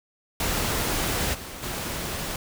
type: noise with level steps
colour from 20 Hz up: pink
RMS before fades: -26 / -38 / -31 dBFS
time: 0.4-2.36 s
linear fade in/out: 2 ms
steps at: 1.33 / 1.62 s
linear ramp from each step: 20 ms
effects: none